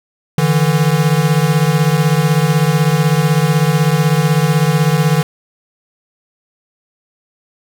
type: beating tone pair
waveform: square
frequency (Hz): 146.83 / 162.83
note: D3 / E3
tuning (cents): 0 / -21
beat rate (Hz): 16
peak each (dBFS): -14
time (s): 0.38-5.23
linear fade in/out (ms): 2
effects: none